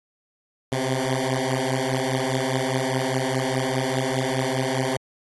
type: beating tone pair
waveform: 10% pulse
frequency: 128 / 132.9 Hz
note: C3 / C3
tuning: -38 / +27 cents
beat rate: 4.9 Hz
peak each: -18 / -16 dBFS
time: 0.72-4.97 s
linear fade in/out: 2 ms
effects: AAC 32 kbps